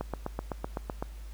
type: click train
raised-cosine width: 1 ms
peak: -18 dBFS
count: 9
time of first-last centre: 0.01-1.025 s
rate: 7.88 Hz
effects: added 52 Hz sine -40 dBFS peak until 1.33 s + pink hiss -57 dBFS RMS until 1.33 s